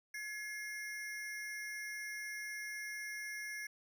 square ring-modulated tone, 1913 Hz, A#6, 44 cents sharp, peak -39 dBFS, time 0.14-3.67 s, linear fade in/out 5 ms, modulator 222 Hz, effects none

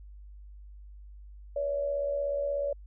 sine tone with amplitude modulation, 569 Hz, C#5, 45 cents sharp, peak -25 dBFS, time 1.56-2.73 s, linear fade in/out 5 ms, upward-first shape sine, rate 76.6 Hz, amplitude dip 55%, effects added 50 Hz sine -45 dBFS peak until 2.86 s

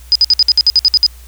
sine tone bursts, 4982 Hz, D#8, 1 cent sharp, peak -5 dBFS, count 11, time 0.12-1.064 s, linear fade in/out 0 ms, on 34 ms, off 57 ms, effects added 60 Hz sine -34 dBFS peak until 1.27 s + white hiss -44 dBFS RMS until 1.27 s

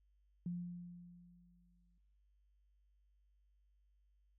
sine tone with exponential decay, 175.3 Hz, F3, 7 cents sharp, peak -37 dBFS, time 0.46-1.98 s, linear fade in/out 2 ms, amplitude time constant 330 ms, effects noise-tail reverb RT60 0.8 s tail -21 dB re dry + added 50 Hz sine -70 dBFS peak until 4.38 s

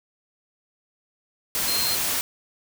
sine tone in noise, 4186 Hz, C8, in tune, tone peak -25 dBFS, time 1.68-1.95 s, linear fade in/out 0 ms, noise white, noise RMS -25 dBFS, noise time 1.55-2.21 s, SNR -3 dB, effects none

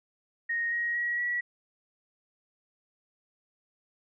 sine tone with pitch steps, 1864.7 / 1887.5 / 1910.5 / 1933.8 Hz, A#6 / A#6 / A#6 / B6, 0 / +21 / +42 / -37 cents, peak -27 dBFS, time 0.49-1.41 s, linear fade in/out 10 ms, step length 230 ms, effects none

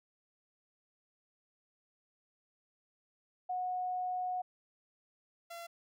sine / sawtooth tone pair in turn, 731 / 681.1 Hz, F#5 / F5, -21 / -44 cents, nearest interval minor second, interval 123 cents, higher first, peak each -33 / -40 dBFS, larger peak first, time 3.49-4.42 / 5.5-5.67 s, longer first, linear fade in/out 10 ms, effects none

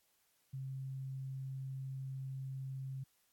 sine tone, 133.5 Hz, C3, 35 cents sharp, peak -40 dBFS, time 0.53-3.04 s, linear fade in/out 10 ms, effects white hiss -75 dBFS RMS until 3.32 s + AAC 64 kbps

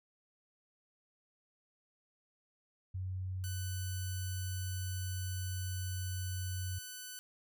sine tone with pitch glide, 93.1 to 92.46 Hz, F#2 to F#2, +11 to -1 cents, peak -36 dBFS, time 2.94-6.79 s, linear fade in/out 10 ms, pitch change -12 cents, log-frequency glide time 4.58-6.29 s
5% pulse tone, 1500 Hz, F#6, 23 cents sharp, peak -33 dBFS, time 3.44-7.19 s, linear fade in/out 0 ms
effects none

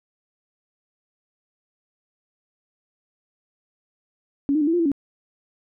sine tone with pitch steps, 280.7 / 309.4 / 290.3 / 328.6 / 350.5 / 332.5 / 280.5 Hz, C#4 / D#4 / D4 / E4 / F4 / E4 / C#4, +22 / -10 / -20 / -5 / +6 / +15 / +21 cents, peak -17 dBFS, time 4.49-4.917 s, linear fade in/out 0 ms, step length 61 ms, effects none

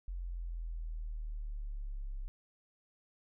sine exponential sweep, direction down, 44.74 to 33.26 Hz, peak -37 dBFS, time 0.08-2.28 s, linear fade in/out 0 ms, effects none

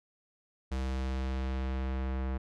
square tone with low-pass filter sweep, 65.41 Hz, C2, in tune, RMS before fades -33 dBFS, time 0.71-2.38 s, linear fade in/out 10 ms, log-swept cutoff 7300 to 1800 Hz, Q 0.75, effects none

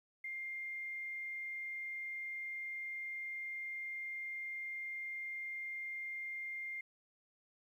sine tone, 2110 Hz, C7, 14 cents sharp, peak -40 dBFS, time 0.24-6.81 s, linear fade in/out 5 ms, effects 12-bit

